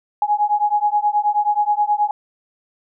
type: beating tone pair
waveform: sine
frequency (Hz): 829 / 838.4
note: G#5 / G#5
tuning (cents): -3 / +16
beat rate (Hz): 9.4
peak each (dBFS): -18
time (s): 0.22-2.11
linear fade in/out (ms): 2
effects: none